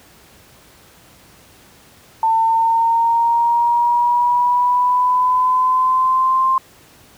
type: linear sweep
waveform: sine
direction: up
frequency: 894 to 1053 Hz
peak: -12 dBFS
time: 2.23-6.58 s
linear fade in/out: 2 ms
effects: pink hiss -47 dBFS RMS until 7.17 s + high-pass 60 Hz 12 dB/octave